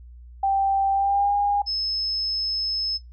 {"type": "tone with pitch glide", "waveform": "sine", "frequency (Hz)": [784, 813.1], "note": ["G5", "G#5"], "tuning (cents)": [0, -37], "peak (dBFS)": -18, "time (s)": [0.43, 1.62], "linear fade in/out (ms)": 5, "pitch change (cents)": 63, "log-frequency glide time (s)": [0.92, 1.34]}
{"type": "tone", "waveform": "sine", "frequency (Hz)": 5200, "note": "E8", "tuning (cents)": -24, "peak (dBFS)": -24, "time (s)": [1.66, 2.98], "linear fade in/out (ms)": 20}
{"effects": ["noise-tail reverb RT60 0.2 s tail -17 dB re dry", "added 60 Hz sine -41 dBFS peak until 3.12 s"]}